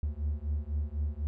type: beating tone pair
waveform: triangle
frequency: 72 / 76 Hz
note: D2 / D#2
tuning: -34 / -40 cents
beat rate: 4 Hz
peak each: -31 dBFS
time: 0.03-1.27 s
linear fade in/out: 0 ms
effects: none